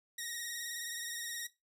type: tone with vibrato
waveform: 10% pulse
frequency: 1877 Hz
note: A#6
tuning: 11 cents sharp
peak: -30 dBFS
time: 0.18-1.47 s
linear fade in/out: 5 ms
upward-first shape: triangle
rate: 19 Hz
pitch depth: 49 cents each way
effects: noise-tail reverb RT60 0.2 s tail -17 dB re dry